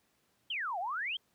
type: exponential two-way sweep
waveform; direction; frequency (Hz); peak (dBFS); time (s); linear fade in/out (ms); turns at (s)
sine; down then up; 3292 to 670 to 3292; -33; 0.5-1.17; 5; 0.79
effects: pink hiss -73 dBFS RMS until 1.34 s + high-pass 100 Hz 12 dB/octave